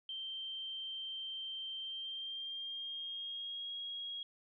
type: tone with pitch glide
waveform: sine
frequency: 3136 to 3290 Hz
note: G7 to G#7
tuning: 0 to -17 cents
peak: -40 dBFS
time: 0.09-4.23 s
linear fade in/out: 2 ms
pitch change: +83 cents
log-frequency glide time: 1.8-3.73 s
effects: none